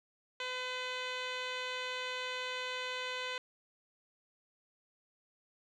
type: tone with low-pass filter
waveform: 10% pulse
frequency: 506 Hz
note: B4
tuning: 42 cents sharp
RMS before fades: -39 dBFS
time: 0.4-3.38 s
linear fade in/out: 2 ms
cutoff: 4300 Hz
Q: 2.2
effects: none